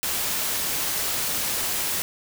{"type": "noise", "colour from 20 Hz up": "white", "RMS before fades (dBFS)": -26, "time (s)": [0.03, 2.02], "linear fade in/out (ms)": 0, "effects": []}